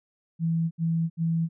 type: tone bursts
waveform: sine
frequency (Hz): 164.81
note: E3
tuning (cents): 0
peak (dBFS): -22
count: 3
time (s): 0.39-1.49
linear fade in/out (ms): 50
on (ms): 320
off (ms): 70
effects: none